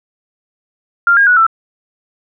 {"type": "tone with pitch steps", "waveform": "sine", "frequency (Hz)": [1394, 1623, 1467, 1332], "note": ["F6", "G#6", "F#6", "E6"], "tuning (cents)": [-4, -40, -15, 18], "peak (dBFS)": -6, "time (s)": [1.07, 1.466], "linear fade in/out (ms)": 2, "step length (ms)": 99, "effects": []}